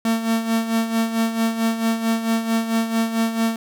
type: tone with tremolo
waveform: 45% pulse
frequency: 226.2 Hz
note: A3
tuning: 48 cents sharp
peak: -16 dBFS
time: 0.05-3.56 s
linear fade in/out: 2 ms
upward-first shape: sine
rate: 4.5 Hz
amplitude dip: 65%
effects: none